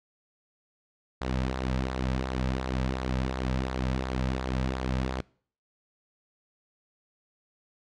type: tone with flanger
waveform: sawtooth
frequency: 64.5 Hz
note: C2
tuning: 24 cents flat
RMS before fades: -30 dBFS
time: 1.21-5.21 s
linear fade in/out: 5 ms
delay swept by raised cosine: 0.34 to 2.84 ms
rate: 2.8 Hz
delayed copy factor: -0.55
effects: noise-tail reverb RT60 0.5 s tail -24 dB re dry + low-pass 5000 Hz 12 dB/octave